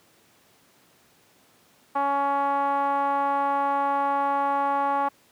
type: tone with low-pass filter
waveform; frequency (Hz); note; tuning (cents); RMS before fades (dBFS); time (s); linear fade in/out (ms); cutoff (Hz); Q
5% pulse; 280; C#4; +18; -24; 1.95-5.09; 10; 960; 8.7
effects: pink hiss -59 dBFS RMS until 5.31 s + high-pass 150 Hz 12 dB/octave